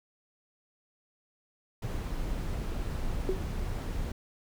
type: noise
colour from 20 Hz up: brown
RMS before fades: -33 dBFS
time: 1.82-4.12 s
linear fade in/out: 5 ms
type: tone with exponential decay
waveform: sine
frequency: 376.1 Hz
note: F#4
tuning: 28 cents sharp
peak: -23 dBFS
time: 3.29-3.43 s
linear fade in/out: 0 ms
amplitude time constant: 30 ms
effects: none